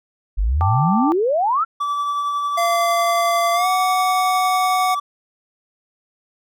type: exponential sweep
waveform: sine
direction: up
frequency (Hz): 43.65 to 1396.9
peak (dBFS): -15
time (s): 0.37-1.65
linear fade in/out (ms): 20
type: chord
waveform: sine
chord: G suspended second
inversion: none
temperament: equal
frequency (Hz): 784 / 880 / 1174.7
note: G5 / A5 / D6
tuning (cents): 0 / 0 / 0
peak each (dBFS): -22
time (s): 0.61-1.12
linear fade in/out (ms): 0
type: tone with tremolo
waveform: triangle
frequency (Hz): 1156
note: D6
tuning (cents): -28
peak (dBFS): -16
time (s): 1.8-5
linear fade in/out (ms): 10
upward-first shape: triangle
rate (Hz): 11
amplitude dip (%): 30
type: tone with pitch glide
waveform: square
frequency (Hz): 686 to 739.5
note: F5 to F#5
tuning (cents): -31 to -1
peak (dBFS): -18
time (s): 2.57-4.95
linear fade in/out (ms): 10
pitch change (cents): +130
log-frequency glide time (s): 3.54-3.67
effects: none